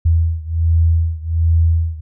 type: beating tone pair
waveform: sine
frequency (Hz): 81.9 / 83.2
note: E2 / E2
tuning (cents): -11 / +17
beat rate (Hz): 1.3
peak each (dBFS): -14 / -16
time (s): 0.05-2.01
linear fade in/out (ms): 10
effects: none